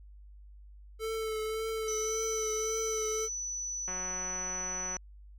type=tone with vibrato; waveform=square; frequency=440 Hz; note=A4; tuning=in tune; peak=-33 dBFS; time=0.99-3.29 s; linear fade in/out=50 ms; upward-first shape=triangle; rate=1.8 Hz; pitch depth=26 cents each way
type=tone; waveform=sine; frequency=5960 Hz; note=F#8; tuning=12 cents sharp; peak=-34 dBFS; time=1.88-4.97 s; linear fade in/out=2 ms
type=click train; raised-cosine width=0.5 ms; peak=-28 dBFS; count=201; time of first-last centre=3.88-4.967 s; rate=184 Hz
effects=added 50 Hz sine -49 dBFS peak until 5.38 s

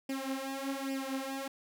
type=tone with flanger; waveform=sawtooth; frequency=270 Hz; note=C#4; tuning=45 cents flat; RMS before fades=-37 dBFS; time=0.09-1.48 s; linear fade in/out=5 ms; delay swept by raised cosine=0.38 to 6.28 ms; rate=1.2 Hz; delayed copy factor=+0.85; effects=none

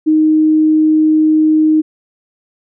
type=tone; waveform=sine; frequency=311.1 Hz; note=D#4; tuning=in tune; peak=-7 dBFS; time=0.06-1.82 s; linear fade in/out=20 ms; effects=none

